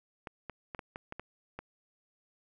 clicks, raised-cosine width 0.5 ms, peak -25 dBFS, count 8, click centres 0.272 / 0.497 / 0.748 / 0.792 / 0.959 / 1.124 / 1.196 / 1.59 s, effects none

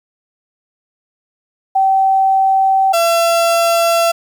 sine / 35% pulse tone pair in turn, 771 / 675.3 Hz, G5 / E5, -29 / +42 cents, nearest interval major second, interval 229 cents, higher first, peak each -9 / -9 dBFS, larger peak neither, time 1.75-2.93 / 2.93-4.12 s, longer second, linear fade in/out 10 ms, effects 8-bit

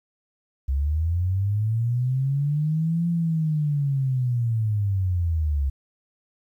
sine linear two-way sweep, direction up then down, 65.41 to 171.8 to 67.1 Hz, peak -20 dBFS, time 0.68-5.7 s, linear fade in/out 10 ms, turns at 3.08 s, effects 10-bit

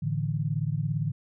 sine chord, A suspended fourth, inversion none, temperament equal, 110 / 146.83 / 164.81 Hz, A2 / D3 / E3, 0 / 0 / 0 cents, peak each -31 / -28 / -32 dBFS, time 0.02-1.12 s, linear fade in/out 10 ms, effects none

